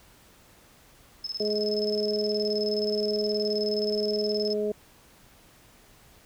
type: tone with tremolo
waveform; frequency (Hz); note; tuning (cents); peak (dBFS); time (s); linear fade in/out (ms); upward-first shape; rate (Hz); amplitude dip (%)
sine; 5200; E8; -24; -29; 1.24-4.54; 5; square; 19; 80
type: harmonic tone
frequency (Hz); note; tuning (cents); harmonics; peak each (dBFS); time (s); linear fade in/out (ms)
210; G#3; +19; 1 / 2 / 3; -33 / -26 / -33; 1.4-4.72; 5
effects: pink hiss -56 dBFS RMS until 6.25 s